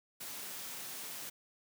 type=high-pass noise; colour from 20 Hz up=white; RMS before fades=-44 dBFS; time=0.2-1.3 s; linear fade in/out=10 ms; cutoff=110 Hz; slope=48 dB/octave; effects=none